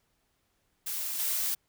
blue noise with level steps, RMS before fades -34 / -30 dBFS, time 0.86-1.55 s, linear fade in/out 10 ms, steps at 1.18 s, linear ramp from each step 20 ms, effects pink hiss -74 dBFS RMS until 1.68 s

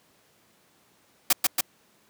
white noise with echo, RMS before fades -19 dBFS, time 1.3-1.33 s, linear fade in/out 5 ms, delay 140 ms, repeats 2, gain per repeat -2 dB, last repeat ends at 1.61 s, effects pink hiss -62 dBFS RMS until 2.09 s + high-pass 150 Hz 12 dB/octave

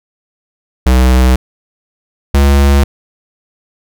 square tone pair in turn, 63.5 / 70.01 Hz, B1 / C#2, +49 / +18 cents, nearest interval major second, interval 169 cents, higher second, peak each -6 dBFS, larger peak neither, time 0.86-1.36 / 2.34-2.84 s, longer neither, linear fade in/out 5 ms, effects none

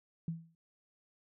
sine tone with exponential decay, 164.81 Hz, E3, in tune, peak -31 dBFS, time 0.28-0.55 s, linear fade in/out 2 ms, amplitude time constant 57 ms, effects none

